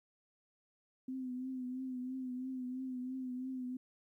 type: tone with vibrato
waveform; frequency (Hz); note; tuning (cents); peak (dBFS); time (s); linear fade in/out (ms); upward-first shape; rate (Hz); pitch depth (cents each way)
sine; 255.9; C4; -38; -38; 1.08-3.77; 5; triangle; 3; 53
effects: 13-bit